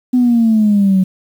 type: exponential sweep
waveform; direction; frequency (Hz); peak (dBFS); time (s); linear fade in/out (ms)
sine; down; 253.5 to 185; -7; 0.13-1.04; 10
effects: tanh soft clip ceiling -4 dBFS + 7-bit